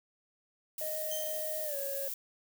violet noise, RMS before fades -38 dBFS, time 0.78-2.14 s, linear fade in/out 2 ms
triangle tone with pitch glide, 622.3 to 554.4 Hz, D#5 to C#5, 0 to 0 cents, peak -35 dBFS, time 0.81-2.08 s, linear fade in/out 2 ms, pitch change -200 cents, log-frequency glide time 1.64-1.77 s
15% pulse tone with exponential decay, 3133 Hz, G7, 2 cents flat, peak -30 dBFS, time 1.11-1.8 s, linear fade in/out 5 ms, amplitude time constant 150 ms
effects none

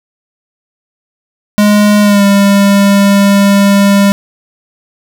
square tone with pitch glide, 207.7 to 199.7 Hz, G#3 to G3, 0 to +32 cents, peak -5 dBFS, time 1.58-4.12 s, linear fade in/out 0 ms, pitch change -68 cents, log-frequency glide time 2.01-2.24 s, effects none

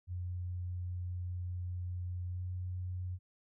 sine tone with pitch glide, 89.5 to 90.8 Hz, F2 to F#2, +43 to -32 cents, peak -36 dBFS, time 0.07-3.19 s, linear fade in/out 50 ms, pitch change +25 cents, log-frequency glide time 2.32-2.44 s, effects none

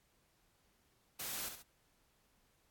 white noise with echo, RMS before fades -42 dBFS, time 1.19-1.49 s, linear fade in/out 10 ms, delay 68 ms, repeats 2, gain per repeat -7 dB, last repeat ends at 1.626 s, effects pink hiss -74 dBFS RMS until 2.7 s + AAC 64 kbps

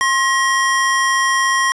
square tone pair together, 1066.3 / 1900 Hz, C6 / A#6, +32 / +33 cents, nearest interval minor seventh, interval 1001 cents, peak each -17 dBFS, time 0.01-1.72 s, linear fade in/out 0 ms, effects resampled to 22050 Hz + 8-bit

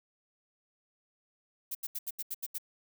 violet noise bursts, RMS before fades -36 dBFS, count 8, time 1.71-2.584 s, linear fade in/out 10 ms, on 41 ms, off 78 ms, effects none

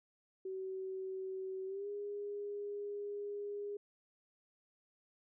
sine tone with pitch glide, 379.3 to 408.9 Hz, F#4 to G#4, +43 to -27 cents, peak -39 dBFS, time 0.45-3.77 s, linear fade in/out 5 ms, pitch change +130 cents, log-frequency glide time 1.66-1.88 s, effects none

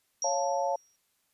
sine tone with exponential decay, 5670 Hz, F8, 25 cents sharp, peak -28 dBFS, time 0.22-0.96 s, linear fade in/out 1 ms, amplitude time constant 160 ms
sine chord, Db augmented, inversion none, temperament equal, 554.4 / 698.5 / 880 Hz, Db5 / F5 / A5, 0 / 0 / 0 cents, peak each -30 / -31 / -31 dBFS, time 0.24-0.76 s, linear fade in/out 5 ms
effects white hiss -73 dBFS RMS until 1.33 s + resampled to 32000 Hz

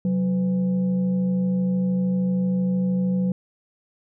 sine tone with frequency modulation, 185 Hz, F#3, in tune, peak -19 dBFS, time 0.05-3.32 s, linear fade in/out 2 ms, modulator 317 Hz, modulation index 0.39, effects none

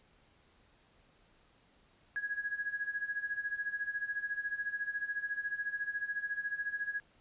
sine tone with tremolo, 1661.2 Hz, G#6, in tune, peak -31 dBFS, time 2.16-7 s, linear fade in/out 0 ms, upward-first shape sine, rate 14 Hz, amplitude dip 80%, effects pink hiss -67 dBFS RMS until 7.2 s + resampled to 8000 Hz

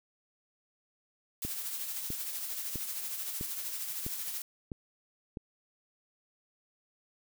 blue noise with tremolo, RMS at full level -36 dBFS, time 1.42-4.42 s, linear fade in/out 2 ms, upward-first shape sine, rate 13 Hz, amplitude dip 40%
click train, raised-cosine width 3 ms, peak -25 dBFS, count 7, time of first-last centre 1.45-5.372 s, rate 1.53 Hz
effects none

